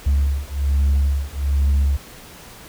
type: beating tone pair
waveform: sine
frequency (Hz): 69.3 / 70.5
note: C#2 / C#2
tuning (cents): 0 / +30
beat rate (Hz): 1.2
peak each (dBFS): -17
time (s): 0.06-1.97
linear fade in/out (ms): 10
effects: tanh soft clip ceiling -12 dBFS + pink hiss -41 dBFS RMS until 2.68 s